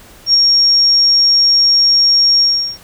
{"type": "tone with ADSR envelope", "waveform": "sine", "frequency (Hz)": 5560, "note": "F8", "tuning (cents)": -9, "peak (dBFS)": -4, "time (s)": [0.26, 2.78], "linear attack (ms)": 83, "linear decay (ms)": 4, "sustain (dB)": -3, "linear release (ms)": 370, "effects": ["pink hiss -41 dBFS RMS until 2.83 s"]}